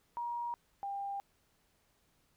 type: tone pair in turn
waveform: sine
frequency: 950 / 796.8 Hz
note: A#5 / G5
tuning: +33 / +28 cents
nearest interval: minor third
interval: 305 cents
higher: first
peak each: -35 / -36 dBFS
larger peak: first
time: 0.17-0.54 / 0.83-1.2 s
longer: neither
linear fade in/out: 0 ms
effects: pink hiss -73 dBFS RMS until 2.36 s